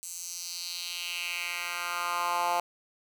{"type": "tone with high-pass filter sweep", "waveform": "10% pulse", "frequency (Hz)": 174.61, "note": "F3", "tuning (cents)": 0, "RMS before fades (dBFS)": -33, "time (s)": [0.03, 2.6], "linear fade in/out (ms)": 0, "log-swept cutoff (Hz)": [7600, 770], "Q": 2.6, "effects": []}